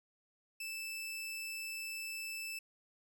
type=tone; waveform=sawtooth; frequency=2637 Hz; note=E7; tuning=in tune; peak=-37 dBFS; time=0.6-2.59 s; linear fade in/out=5 ms; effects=none